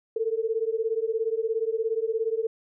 sine beating tone pair, 440 / 457 Hz, A4 / A#4, 0 / -34 cents, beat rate 17 Hz, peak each -27 dBFS, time 0.16-2.47 s, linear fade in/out 5 ms, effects none

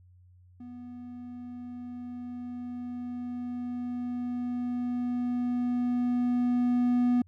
triangle tone with level ramp, 245.2 Hz, B3, 12 cents flat, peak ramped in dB -39 to -19 dBFS, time 0.6-7.22 s, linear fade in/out 5 ms, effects added 90 Hz sine -54 dBFS peak until 7.27 s

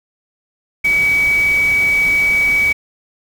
sine tone in noise, 2273 Hz, C#7, 43 cents sharp, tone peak -11 dBFS, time 0.84-2.73 s, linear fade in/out 10 ms, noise pink, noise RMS -29 dBFS, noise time 0.84-2.73 s, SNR +15 dB, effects none

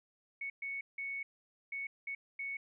sine tone bursts at uneven times, 2217 Hz, C#7, in tune, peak -37 dBFS, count 6, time 0.41-0.5 / 0.62-0.81 / 0.98-1.23 / 1.72-1.87 / 2.07-2.15 / 2.39-2.57 s, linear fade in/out 5 ms, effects none

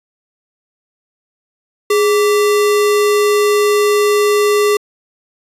sine tone with sample-and-hold, 415.3 Hz, G#4, in tune, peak -9 dBFS, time 1.9-4.77 s, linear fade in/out 5 ms, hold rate 1575 Hz, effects resampled to 32000 Hz

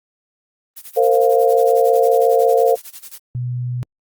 blue noise with tremolo, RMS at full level -33 dBFS, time 0.76-3.19 s, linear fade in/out 10 ms, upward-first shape sine, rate 11 Hz, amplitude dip 90%
sine chord, Bb suspended second, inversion none, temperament equal with one note detuned, 457.6 / 523.3 / 698.5 Hz, Bb4 / C5 / F5, -32 / 0 / 0 cents, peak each -14 / -15 / -17 dBFS, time 0.96-2.76 s, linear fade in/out 20 ms
sine tone, 123.47 Hz, B2, in tune, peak -20 dBFS, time 3.35-3.83 s, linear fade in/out 0 ms
effects Opus 24 kbps

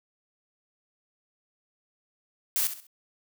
blue noise with echo, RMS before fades -26 dBFS, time 2.56-2.67 s, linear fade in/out 0 ms, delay 66 ms, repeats 3, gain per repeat -10 dB, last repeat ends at 2.868 s, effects none

